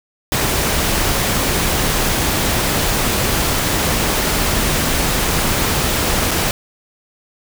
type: noise with dropouts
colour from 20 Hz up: pink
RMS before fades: -17 dBFS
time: 0.32-6.51 s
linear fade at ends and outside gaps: 1 ms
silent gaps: 6.31-6.314 s
effects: none

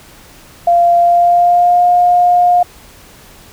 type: tone with pitch glide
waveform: sine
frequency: 692 to 710.2 Hz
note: F5 to F5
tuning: -16 to +29 cents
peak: -6 dBFS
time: 0.67-2.63 s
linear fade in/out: 5 ms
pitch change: +45 cents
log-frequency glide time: 0.98-1.85 s
effects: pink hiss -40 dBFS RMS until 3.52 s

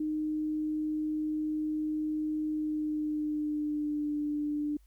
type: tone with pitch glide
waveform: sine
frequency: 307.2 to 296.1 Hz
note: D#4 to D4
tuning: -22 to +14 cents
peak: -29 dBFS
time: 0-4.77 s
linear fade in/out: 5 ms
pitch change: -64 cents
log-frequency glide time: 2.51-4.13 s
effects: added 50 Hz sine -57 dBFS peak until 4.86 s + white hiss -73 dBFS RMS until 4.86 s

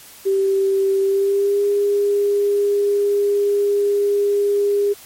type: tone with pitch glide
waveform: sine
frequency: 389.4 to 406.2 Hz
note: G4 to G#4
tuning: -12 to -38 cents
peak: -14 dBFS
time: 0.25-4.94 s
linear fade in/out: 20 ms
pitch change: +74 cents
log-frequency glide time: 1.02-1.64 s
effects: white hiss -42 dBFS RMS until 5.05 s + MP3 64 kbps

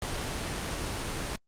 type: noise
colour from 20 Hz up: pink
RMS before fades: -33 dBFS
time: 0.02-1.36 s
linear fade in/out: 2 ms
effects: low-pass 9000 Hz 12 dB/octave + Opus 32 kbps

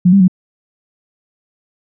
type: tone with pitch steps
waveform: sine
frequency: 179.6 / 197.4 / 183.8 Hz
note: F3 / G3 / F#3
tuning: +49 / +12 / -11 cents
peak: -5 dBFS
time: 0.05-0.281 s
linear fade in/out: 10 ms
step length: 77 ms
effects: none

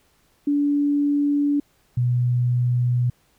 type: tone pair in turn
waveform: sine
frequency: 288.3 / 122.84 Hz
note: D4 / B2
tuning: -32 / -9 cents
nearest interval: octave + minor third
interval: 1477 cents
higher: first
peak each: -17 dBFS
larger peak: neither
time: 0.47-1.6 / 1.97-3.1 s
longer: neither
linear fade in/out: 5 ms
effects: pink hiss -62 dBFS RMS until 3.38 s

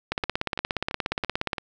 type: two click trains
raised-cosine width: 0.3 ms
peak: -9 / -15 dBFS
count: 25 / 5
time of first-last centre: 0.12-1.532 / 0.24-1.582 s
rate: 17 / 2.98 Hz
effects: none

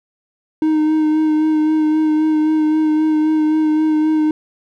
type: tone with vibrato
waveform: triangle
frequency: 310 Hz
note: D#4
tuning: 6 cents flat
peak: -10 dBFS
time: 0.62-4.31 s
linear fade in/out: 2 ms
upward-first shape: sine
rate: 3.8 Hz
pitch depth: 19 cents each way
effects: none

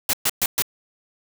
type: noise bursts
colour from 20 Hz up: white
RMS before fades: -20 dBFS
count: 4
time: 0.09-0.622 s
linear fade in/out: 2 ms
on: 43 ms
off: 120 ms
effects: none

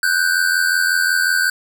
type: tone pair together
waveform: square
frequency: 1482.5 / 1568 Hz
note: F#6 / G6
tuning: +3 / 0 cents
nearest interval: minor second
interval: 97 cents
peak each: -18 / -18 dBFS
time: 0.03-1.5 s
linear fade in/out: 2 ms
effects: none

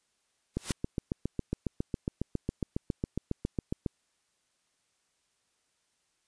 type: noise with exponential growth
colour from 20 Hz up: white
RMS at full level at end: -30 dBFS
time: 0.54-0.72 s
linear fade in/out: 0 ms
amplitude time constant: 39 ms
type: click train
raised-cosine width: 3 ms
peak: -17 dBFS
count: 25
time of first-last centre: 0.57-3.862 s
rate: 7.29 Hz
effects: white hiss -75 dBFS RMS until 6.27 s + resampled to 22050 Hz

